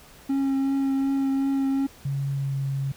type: tone with vibrato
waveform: triangle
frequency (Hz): 271.9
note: C#4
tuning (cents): -33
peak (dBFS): -19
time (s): 0.29-1.87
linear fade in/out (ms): 10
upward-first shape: triangle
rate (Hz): 2.7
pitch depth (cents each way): 16
type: tone with pitch glide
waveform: sine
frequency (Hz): 138.59 to 136.92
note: C#3 to C#3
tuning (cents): 0 to -21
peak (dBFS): -24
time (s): 2.05-2.92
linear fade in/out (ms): 5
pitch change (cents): -21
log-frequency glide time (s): 2.32-2.53
effects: pink hiss -50 dBFS RMS until 2.96 s